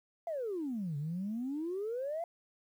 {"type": "exponential two-way sweep", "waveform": "sine", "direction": "down then up", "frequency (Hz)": [698.5, 140, 698.5], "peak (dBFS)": -33, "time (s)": [0.27, 2.24], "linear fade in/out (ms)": 2, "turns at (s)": 0.97, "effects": ["tanh soft clip ceiling -30 dBFS", "11-bit"]}